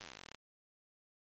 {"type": "slowing click train", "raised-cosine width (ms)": 0.2, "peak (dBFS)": -30, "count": 20, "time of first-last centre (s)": [0.01, 0.346], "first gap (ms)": 9, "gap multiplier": 1.07, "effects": ["MP3 32 kbps"]}